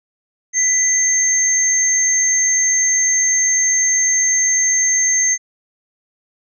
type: tone pair together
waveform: sine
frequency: 1999 / 6346 Hz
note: B6 / G8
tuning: +20 / +20 cents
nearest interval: octave + minor sixth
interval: 2000 cents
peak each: -21 / -13 dBFS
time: 0.53-5.38 s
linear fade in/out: 50 ms
effects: none